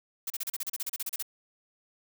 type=noise bursts; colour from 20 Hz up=blue; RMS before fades=-33 dBFS; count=15; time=0.27-1.226 s; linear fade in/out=5 ms; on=32 ms; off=34 ms; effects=none

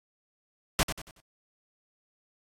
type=noise with echo; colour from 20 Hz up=pink; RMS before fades=-23 dBFS; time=0.79-0.83 s; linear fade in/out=0 ms; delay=93 ms; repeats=4; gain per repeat=-9 dB; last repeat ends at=1.202 s; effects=low-pass 12000 Hz 12 dB/octave + AAC 48 kbps

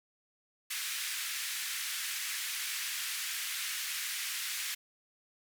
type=band-pass noise; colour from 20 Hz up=pink; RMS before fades=-37 dBFS; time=0.7-4.75 s; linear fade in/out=10 ms; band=1700 to 16000 Hz; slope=24 dB/octave; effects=none

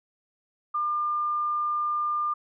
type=tone; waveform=sine; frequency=1200 Hz; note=D6; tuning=37 cents sharp; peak=-24 dBFS; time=0.74-2.34 s; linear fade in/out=10 ms; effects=none

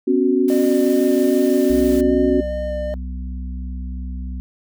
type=chord; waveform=sine; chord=B suspended second; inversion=none; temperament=equal with one note detuned; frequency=251 / 277.2 / 370 Hz; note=B3 / C#4 / F#4; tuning=+28 / 0 / 0 cents; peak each=-19 / -18 / -17 dBFS; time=0.07-2.41 s; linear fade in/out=10 ms
type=noise; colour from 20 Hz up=white; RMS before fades=-36 dBFS; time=0.48-2.01 s; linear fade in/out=2 ms
type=tone with vibrato; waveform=triangle; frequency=603 Hz; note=D5; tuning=46 cents sharp; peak=-21 dBFS; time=0.5-2.94 s; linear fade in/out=0 ms; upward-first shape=square; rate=2.5 Hz; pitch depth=8 cents each way
type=harmonic tone; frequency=63 Hz; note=B1; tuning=35 cents sharp; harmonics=1 / 3 / 4; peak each=-25 / -35 / -37 dBFS; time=1.7-4.4 s; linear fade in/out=0 ms
effects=none

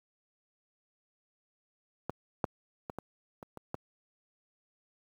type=clicks; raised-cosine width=1 ms; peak=-19 / -13 / -23 / -24 / -30 / -29 / -20 dBFS; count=7; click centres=2.096 / 2.442 / 2.898 / 2.986 / 3.428 / 3.573 / 3.744 s; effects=high-pass 80 Hz 12 dB/octave + 9-bit

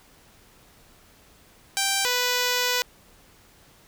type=tone pair in turn; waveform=5% pulse; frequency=784 / 494.1 Hz; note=G5 / B4; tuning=0 / +1 cents; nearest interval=minor sixth; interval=799 cents; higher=first; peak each=-10 dBFS; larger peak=neither; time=1.77-2.05 / 2.05-2.82 s; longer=second; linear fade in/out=0 ms; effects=pink hiss -55 dBFS RMS until 3.87 s

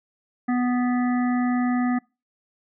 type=harmonic tone; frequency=247.1 Hz; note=B3; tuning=1 cent sharp; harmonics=1 / 3 / 5 / 7 / 8; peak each=-20 / -30 / -34 / -37 / -38 dBFS; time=0.48-1.99 s; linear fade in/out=10 ms; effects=noise-tail reverb RT60 0.3 s tail -26 dB re dry

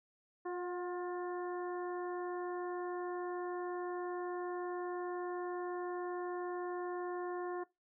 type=harmonic tone with a mistuned harmonic; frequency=354.9 Hz; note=F4; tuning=28 cents sharp; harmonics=1 / 2 / 3 / 4 / 5; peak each=-38 / -45 / -46 / -54 / -54 dBFS; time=0.45-7.64 s; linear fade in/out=10 ms; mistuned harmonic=2; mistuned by=+29 cents; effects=noise-tail reverb RT60 0.2 s tail -20 dB re dry

